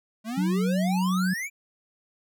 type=exponential sweep; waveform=square; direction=up; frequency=210 to 2400 Hz; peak=-30 dBFS; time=0.24-1.5 s; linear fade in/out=50 ms
type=tone; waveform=sine; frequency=185 Hz; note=F#3; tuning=in tune; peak=-22 dBFS; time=0.37-1.34 s; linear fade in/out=10 ms
effects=none